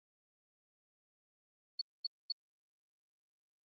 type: tone bursts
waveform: sine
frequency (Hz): 4435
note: C#8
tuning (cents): 0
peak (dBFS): -33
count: 3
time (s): 1.79-2.322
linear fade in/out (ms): 5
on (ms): 24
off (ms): 230
effects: Opus 24 kbps